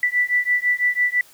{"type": "beating tone pair", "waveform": "sine", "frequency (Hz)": [1969, 1975], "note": ["B6", "B6"], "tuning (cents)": [-6, 0], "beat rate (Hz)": 6, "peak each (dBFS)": -20, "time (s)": [0.03, 1.21], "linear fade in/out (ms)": 2, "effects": ["white hiss -50 dBFS RMS until 1.33 s", "high-pass 60 Hz 12 dB/octave"]}